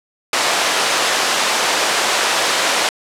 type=band-pass noise; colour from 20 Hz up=pink; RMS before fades=-17 dBFS; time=0.33-2.89 s; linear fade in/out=2 ms; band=600 to 7800 Hz; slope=12 dB/octave; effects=low-pass 12000 Hz 12 dB/octave